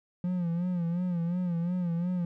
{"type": "tone with vibrato", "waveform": "triangle", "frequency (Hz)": 174.61, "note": "F3", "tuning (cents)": 0, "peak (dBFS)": -25, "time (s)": [0.24, 2.25], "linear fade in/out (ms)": 2, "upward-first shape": "sine", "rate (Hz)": 2.8, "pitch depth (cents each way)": 76, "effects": []}